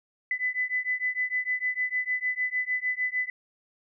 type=beating tone pair; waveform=sine; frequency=2000 / 2006.6 Hz; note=B6 / B6; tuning=+21 / +27 cents; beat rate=6.6 Hz; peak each=-29 dBFS; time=0.31-3.3 s; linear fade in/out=2 ms; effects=none